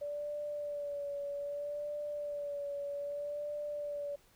sine tone with vibrato, 579 Hz, D5, 25 cents flat, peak -36 dBFS, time 0.01-4.16 s, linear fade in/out 10 ms, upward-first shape sine, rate 0.63 Hz, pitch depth 31 cents each way, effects pink hiss -66 dBFS RMS until 4.35 s

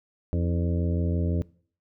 harmonic tone with a mistuned harmonic, 86 Hz, F2, 26 cents flat, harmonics 1 / 2 / 3 / 4 / 5 / 6 / 7, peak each -24 / -30 / -34 / -36 / -38 / -40 / -41 dBFS, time 0.33-1.42 s, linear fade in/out 0 ms, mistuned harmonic 4, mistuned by -73 cents, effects noise-tail reverb RT60 0.5 s tail -22 dB re dry

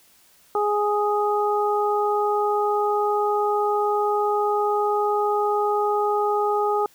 harmonic tone, 415.3 Hz, G#4, in tune, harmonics 1 / 2 / 3, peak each -22 / -23 / -26 dBFS, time 0.55-6.86 s, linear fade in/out 2 ms, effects white hiss -56 dBFS RMS until 6.94 s

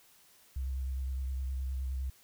sine tone with vibrato, 65.6 Hz, C2, 5 cents sharp, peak -32 dBFS, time 0.56-2.1 s, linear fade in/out 5 ms, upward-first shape square, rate 9.7 Hz, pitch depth 25 cents each way, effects white hiss -62 dBFS RMS until 2.23 s

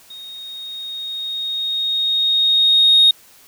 sine tone with level ramp, 3726 Hz, A#7, 2 cents flat, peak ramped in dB -33 to -6 dBFS, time 0.1-3.11 s, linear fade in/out 5 ms, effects tanh soft clip ceiling -4 dBFS + white hiss -48 dBFS RMS until 3.47 s

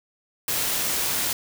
white noise, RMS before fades -25 dBFS, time 0.48-1.33 s, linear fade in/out 2 ms, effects none

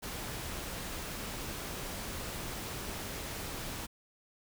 pink noise, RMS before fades -40 dBFS, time 0.02-3.87 s, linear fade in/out 20 ms, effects none

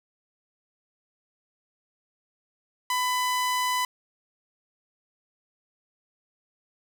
sawtooth tone, 1000 Hz, B5, 21 cents sharp, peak -20 dBFS, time 2.9-3.85 s, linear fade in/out 2 ms, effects none

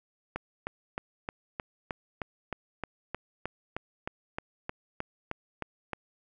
click train, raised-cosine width 0.5 ms, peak -18 dBFS, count 19, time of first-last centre 0.36-5.933 s, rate 3.23 Hz, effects none

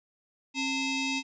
sawtooth ring-modulated tone, 1171 Hz, D6, 5 cents flat, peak -21 dBFS, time 0.54-1.23 s, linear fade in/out 50 ms, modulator 1440 Hz, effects resampled to 16000 Hz

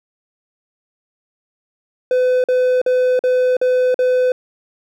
triangle tone bursts, 505 Hz, B4, 39 cents sharp, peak -10 dBFS, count 6, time 2.11-4.32 s, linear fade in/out 2 ms, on 330 ms, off 46 ms, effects none

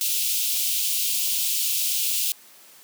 white high-pass noise, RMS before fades -24 dBFS, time 0.01-2.32 s, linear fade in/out 0 ms, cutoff 2600 Hz, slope 48 dB/octave, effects white hiss -50 dBFS RMS until 2.83 s + high-pass 200 Hz 12 dB/octave

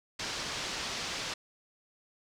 white low-pass noise, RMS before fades -37 dBFS, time 0.19-1.34 s, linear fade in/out 5 ms, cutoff 5900 Hz, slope 24 dB/octave, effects none

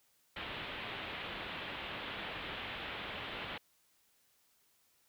white low-pass noise, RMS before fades -43 dBFS, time 0.36-3.58 s, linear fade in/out 5 ms, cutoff 3500 Hz, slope 48 dB/octave, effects white hiss -72 dBFS RMS until 5.08 s

